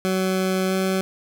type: tone with pitch glide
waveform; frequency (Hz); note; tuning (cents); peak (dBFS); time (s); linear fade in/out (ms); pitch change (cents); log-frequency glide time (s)
20% pulse; 187.8 to 189.32; F#3 to F#3; +26 to +40; -15; 0.05-1.01; 0; +14; 0.68-0.73
effects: none